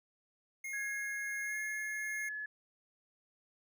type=tone with tremolo; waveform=square; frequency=2144 Hz; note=C7; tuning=42 cents sharp; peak=-39 dBFS; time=0.64-2.29 s; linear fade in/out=5 ms; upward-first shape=triangle; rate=1.4 Hz; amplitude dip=25%
type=tone with pitch glide; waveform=sine; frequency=1661.2 to 1707.9 Hz; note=G#6 to G#6; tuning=0 to +48 cents; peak=-38 dBFS; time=0.73-2.46 s; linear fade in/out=5 ms; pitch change=+48 cents; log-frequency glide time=1.44-1.59 s
effects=none